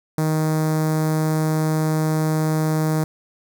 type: tone with notch filter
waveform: sawtooth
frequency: 156.5 Hz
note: D#3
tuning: 10 cents sharp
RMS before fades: -20 dBFS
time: 0.18-3.04 s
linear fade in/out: 2 ms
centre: 2900 Hz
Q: 0.59
effects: 9-bit